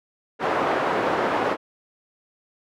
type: band-pass noise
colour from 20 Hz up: pink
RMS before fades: -23 dBFS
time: 0.39-1.57 s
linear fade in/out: 50 ms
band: 390 to 1300 Hz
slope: 12 dB/octave
effects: none